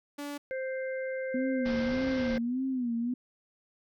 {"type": "tone", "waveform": "sawtooth", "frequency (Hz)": 288.2, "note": "D4", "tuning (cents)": -33, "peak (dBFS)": -32, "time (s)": [0.18, 0.38], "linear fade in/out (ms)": 10}
{"type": "harmonic tone", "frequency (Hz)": 523.3, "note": "C5", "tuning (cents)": 0, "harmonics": [1, 3, 4], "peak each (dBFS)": [-32, -42, -44], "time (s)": [0.51, 2.38], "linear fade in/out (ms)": 0}
{"type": "tone with vibrato", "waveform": "sine", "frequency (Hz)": 248, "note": "B3", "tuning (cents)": 7, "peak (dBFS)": -28, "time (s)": [1.34, 3.14], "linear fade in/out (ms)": 5, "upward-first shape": "sine", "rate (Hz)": 1.7, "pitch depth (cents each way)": 120}
{"type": "low-pass noise", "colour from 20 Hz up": "pink", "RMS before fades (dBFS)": -40, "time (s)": [1.65, 2.38], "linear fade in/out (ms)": 10, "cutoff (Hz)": 5600, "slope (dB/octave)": 96}
{"effects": []}